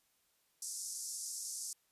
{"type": "band-pass noise", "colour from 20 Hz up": "pink", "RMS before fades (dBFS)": -43, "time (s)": [0.62, 1.73], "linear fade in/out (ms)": 2, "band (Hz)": [5300, 11000], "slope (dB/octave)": 48, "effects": ["white hiss -75 dBFS RMS until 1.91 s", "resampled to 32000 Hz"]}